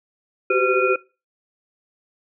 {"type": "tone cluster", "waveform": "sine", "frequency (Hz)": [374.3, 388.8, 509, 1372, 2465], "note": ["F#4", "G4", "C5", "F6", "D#7"], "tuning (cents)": [20, -14, -48, -31, -17], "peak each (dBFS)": -22, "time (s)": [0.5, 0.96], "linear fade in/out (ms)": 5, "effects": ["noise-tail reverb RT60 0.3 s tail -21 dB re dry"]}